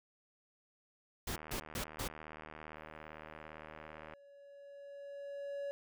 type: noise bursts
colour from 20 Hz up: pink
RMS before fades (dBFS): -39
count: 4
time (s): 1.27-2.08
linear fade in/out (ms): 5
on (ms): 90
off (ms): 150
type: click train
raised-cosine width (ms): 0.5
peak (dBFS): -33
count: 218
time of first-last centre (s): 1.34-4.136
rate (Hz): 77.6
type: tone with exponential growth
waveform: triangle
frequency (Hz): 564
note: C#5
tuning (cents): +30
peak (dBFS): -35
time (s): 2.76-5.71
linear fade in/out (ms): 0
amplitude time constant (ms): 640
effects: none